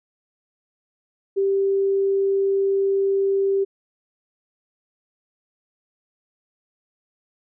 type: tone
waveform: sine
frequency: 392 Hz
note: G4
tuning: in tune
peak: -17 dBFS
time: 1.36-3.65 s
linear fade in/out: 20 ms
effects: none